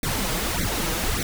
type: noise with flanger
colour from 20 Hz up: pink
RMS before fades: -25 dBFS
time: 0.03-1.23 s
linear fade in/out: 2 ms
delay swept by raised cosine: 0.49 to 6.39 ms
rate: 1.7 Hz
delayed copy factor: +0.95
effects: none